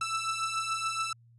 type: beating tone pair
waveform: sawtooth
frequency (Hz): 1318.5 / 1325.5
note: E6 / E6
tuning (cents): 0 / +9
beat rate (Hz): 7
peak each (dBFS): -31 / -28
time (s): 0.01-1.13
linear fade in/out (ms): 5
effects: added 117 Hz sine -56 dBFS peak until 1.38 s + resampled to 24000 Hz